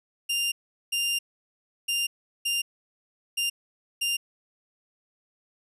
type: tone bursts at uneven times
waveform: sawtooth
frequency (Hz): 2794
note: F7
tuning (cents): 0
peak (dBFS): -21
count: 6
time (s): 0.29-0.52 / 0.92-1.19 / 1.88-2.07 / 2.45-2.62 / 3.37-3.5 / 4.01-4.17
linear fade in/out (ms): 10
effects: resampled to 32000 Hz